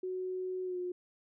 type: tone with pitch glide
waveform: sine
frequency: 370 to 359.3 Hz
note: F#4 to F4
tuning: 0 to +49 cents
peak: -34 dBFS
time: 0.03-0.92 s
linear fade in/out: 5 ms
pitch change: -51 cents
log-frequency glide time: 0.64-0.78 s
effects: none